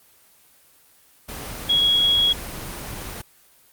sine tone in noise, 3322 Hz, G#7, in tune, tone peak -15 dBFS, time 1.69-2.33 s, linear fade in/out 10 ms, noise pink, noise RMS -33 dBFS, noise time 1.28-3.22 s, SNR +15 dB, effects white hiss -55 dBFS RMS until 3.72 s + Opus 24 kbps

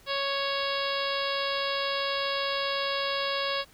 harmonic tone, 554.4 Hz, C#5, in tune, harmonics 1 / 2 / 3 / 4 / 5 / 6 / 7 / 8 / 9, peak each -32 / -33 / -36 / -39 / -37 / -36 / -37 / -38 / -40 dBFS, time 0.06-3.65 s, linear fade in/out 50 ms, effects pink hiss -57 dBFS RMS until 3.73 s

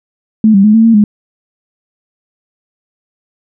sine tone with pitch steps, 218.1 / 196.1 / 212.6 / 224.3 / 227.9 / 208.7 Hz, A3 / G3 / G#3 / A3 / A#3 / G#3, -15 / +1 / +41 / +34 / -39 / +9 cents, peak -3 dBFS, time 0.44-1.04 s, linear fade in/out 2 ms, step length 100 ms, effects none

